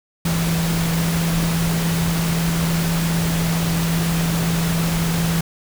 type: tone in noise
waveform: sine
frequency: 166.3 Hz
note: E3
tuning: 16 cents sharp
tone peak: -18 dBFS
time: 0.25-5.41 s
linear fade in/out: 5 ms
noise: pink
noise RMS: -25 dBFS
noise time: 0.25-5.41 s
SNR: +4 dB
effects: none